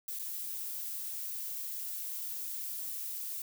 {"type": "noise with dropouts", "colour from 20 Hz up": "violet", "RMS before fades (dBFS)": -39, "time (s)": [0.08, 3.42], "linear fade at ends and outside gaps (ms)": 2, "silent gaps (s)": [0.189, 0.194], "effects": []}